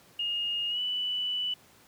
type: tone with pitch glide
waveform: sine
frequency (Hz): 2847 to 2973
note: F7 to F#7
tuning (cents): +33 to +8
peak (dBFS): -28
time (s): 0.19-1.54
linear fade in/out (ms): 5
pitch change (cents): +75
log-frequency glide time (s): 0.69-0.8
effects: pink hiss -58 dBFS RMS until 1.87 s + high-pass 100 Hz 12 dB/octave